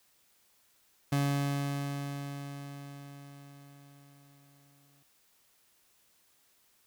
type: tone with exponential decay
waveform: 30% pulse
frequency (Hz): 141.2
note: C#3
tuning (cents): +32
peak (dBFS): -23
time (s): 1.12-5.03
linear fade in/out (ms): 5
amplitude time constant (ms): 850
effects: white hiss -68 dBFS RMS until 6.86 s